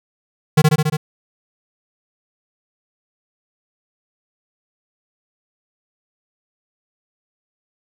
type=tone with echo; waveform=square; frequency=153.4 Hz; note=D#3; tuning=24 cents flat; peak=-8 dBFS; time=0.57-0.62 s; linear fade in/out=10 ms; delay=70 ms; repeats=5; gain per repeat=-2 dB; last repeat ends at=0.97 s; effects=none